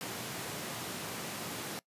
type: high-pass noise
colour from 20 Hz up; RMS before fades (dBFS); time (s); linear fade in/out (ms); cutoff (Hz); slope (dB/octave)
pink; -40; 0.01-1.79; 0; 120; 24
effects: noise-tail reverb RT60 0.1 s tail -22 dB re dry + resampled to 32000 Hz